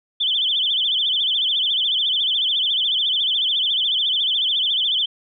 sine tone with vibrato, 3278 Hz, G#7, 23 cents flat, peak -17 dBFS, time 0.2-5.06 s, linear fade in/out 10 ms, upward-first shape sine, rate 14 Hz, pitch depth 160 cents each way, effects none

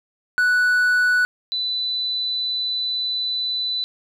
triangle / sine tone pair in turn, 1480 / 3991 Hz, F#6 / B7, 0 / +17 cents, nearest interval octave + perfect fourth, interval 1717 cents, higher second, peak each -13 / -21 dBFS, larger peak first, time 0.38-1.25 / 1.52-3.84 s, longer second, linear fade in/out 0 ms, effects none

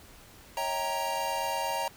square chord, C# diminished seventh, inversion none, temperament equal with one note detuned, 554.4 / 642.7 / 784 / 932.3 Hz, C#5 / E5 / G5 / Bb5, 0 / -44 / 0 / 0 cents, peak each -38 / -38 / -37 / -32 dBFS, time 0.57-1.88 s, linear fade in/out 2 ms, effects pink hiss -53 dBFS RMS until 1.96 s

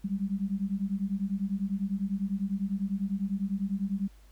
sine beating tone pair, 191.6 / 201.6 Hz, G3 / G3, -39 / +49 cents, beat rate 10 Hz, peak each -31 dBFS, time 0.04-4.08 s, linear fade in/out 10 ms, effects added 50 Hz sine -52 dBFS peak until 4.31 s + pink hiss -64 dBFS RMS until 4.31 s

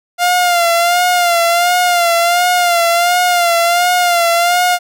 sawtooth tone with vibrato, 698.5 Hz, F5, in tune, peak -6 dBFS, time 0.18-4.79 s, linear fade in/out 50 ms, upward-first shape sine, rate 1.4 Hz, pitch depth 52 cents each way, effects none

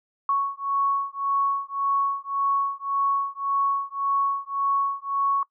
sine beating tone pair, 1108.7 / 1110.5 Hz, C#6 / C#6, 0 / +3 cents, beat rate 1.8 Hz, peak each -25 dBFS, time 0.29-5.43 s, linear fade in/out 2 ms, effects noise-tail reverb RT60 0.1 s tail -22 dB re dry

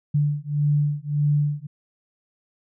sine beating tone pair, 145.9 / 147.6 Hz, D3 / D3, -11 / +9 cents, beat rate 1.7 Hz, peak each -22 / -22 dBFS, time 0.14-1.67 s, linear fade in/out 10 ms, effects none

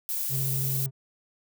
violet noise, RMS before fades -30 dBFS, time 0.09-0.86 s, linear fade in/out 0 ms
triangle tone with vibrato, 133.2 Hz, C3, 31 cents sharp, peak -26 dBFS, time 0.29-0.91 s, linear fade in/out 50 ms, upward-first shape triangle, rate 18 Hz, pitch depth 36 cents each way
effects none

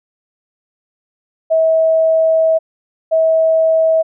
sine tone pair in turn, 645 / 645 Hz, E5 / E5, -38 / -38 cents, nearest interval unison, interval 0 cents, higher neither, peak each -9 dBFS, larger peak neither, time 1.5-2.59 / 3.11-4.03 s, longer first, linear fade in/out 20 ms, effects none

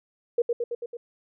sine tone with echo, 474.4 Hz, A#4, 30 cents sharp, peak -18 dBFS, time 0.38-0.42 s, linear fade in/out 5 ms, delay 110 ms, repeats 5, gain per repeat -3 dB, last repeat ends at 0.97 s, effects none

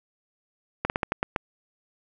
slowing click train, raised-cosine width 0.5 ms, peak -9 dBFS, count 7, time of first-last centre 0.85-1.362 s, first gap 49 ms, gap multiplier 1.22, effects none

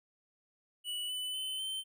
square tone with pitch steps, 2950 / 2998 / 3047 / 3097 Hz, F#7 / F#7 / G7 / G7, -6 / +22 / -50 / -22 cents, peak -36 dBFS, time 0.84-1.84 s, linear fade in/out 50 ms, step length 250 ms, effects none

